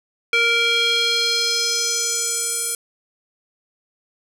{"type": "tone with band-pass filter sweep", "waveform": "square", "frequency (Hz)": 466.2, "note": "A#4", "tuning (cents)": 0, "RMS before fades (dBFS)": -20, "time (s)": [0.33, 2.75], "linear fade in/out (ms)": 2, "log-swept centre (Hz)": [2400, 9900], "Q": 2.7, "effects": []}